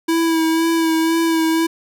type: tone with vibrato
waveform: square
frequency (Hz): 326.7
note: E4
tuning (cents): -15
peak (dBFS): -15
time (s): 0.08-1.67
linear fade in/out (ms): 10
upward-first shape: sine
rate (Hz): 2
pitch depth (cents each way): 24
effects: none